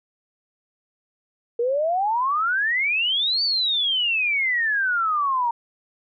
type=exponential two-way sweep; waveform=sine; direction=up then down; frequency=460 to 4619 to 923 Hz; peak=-19 dBFS; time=1.59-5.51 s; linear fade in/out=5 ms; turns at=3.43 s; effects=none